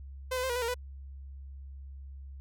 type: tone with pitch steps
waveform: sawtooth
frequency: 513 / 504 / 523 / 481.4 / 499.9 / 463.6 / 495.5 Hz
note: C5 / B4 / C5 / B4 / B4 / A#4 / B4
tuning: -34 / +35 / -1 / -44 / +21 / -10 / +6 cents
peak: -26 dBFS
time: 0.31-0.744 s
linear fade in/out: 10 ms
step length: 62 ms
effects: added 68 Hz sine -42 dBFS peak until 2.4 s